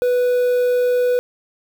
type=tone with quantisation; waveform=triangle; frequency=493.9 Hz; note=B4; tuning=in tune; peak=-12 dBFS; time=0.02-1.19 s; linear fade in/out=0 ms; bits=6; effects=none